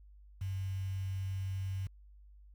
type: tone with quantisation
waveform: sine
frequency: 95.7 Hz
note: G2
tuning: 41 cents flat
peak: -34 dBFS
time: 0.41-1.87 s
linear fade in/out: 5 ms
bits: 9
effects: added 50 Hz sine -54 dBFS peak until 2.54 s